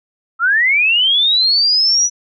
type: linear sweep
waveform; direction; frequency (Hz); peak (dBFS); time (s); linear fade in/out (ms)
sine; up; 1300 to 5930; -10; 0.39-2.1; 50
effects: none